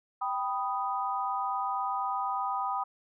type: chord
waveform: sine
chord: G augmented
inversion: none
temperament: equal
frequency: 784 / 987.8 / 1244.5 Hz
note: G5 / B5 / D#6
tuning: 0 / 0 / 0 cents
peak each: -33 dBFS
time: 0.21-2.84 s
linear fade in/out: 10 ms
effects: none